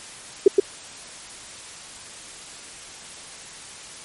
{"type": "tone with echo", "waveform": "sine", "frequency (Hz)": 394, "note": "G4", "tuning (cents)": 9, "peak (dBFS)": -6, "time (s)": [0.46, 0.48], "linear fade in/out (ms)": 5, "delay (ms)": 120, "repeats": 1, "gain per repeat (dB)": -3, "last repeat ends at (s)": 0.6, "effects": ["white hiss -40 dBFS RMS until 4.04 s", "MP3 48 kbps"]}